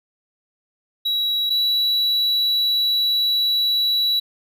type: tone pair in turn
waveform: triangle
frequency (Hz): 3887 / 3923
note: B7 / B7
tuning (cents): -28 / -12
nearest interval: unison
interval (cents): 16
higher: second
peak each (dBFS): -17 / -15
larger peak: second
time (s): 1.05-1.5 / 1.5-4.2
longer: second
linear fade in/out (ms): 10
effects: none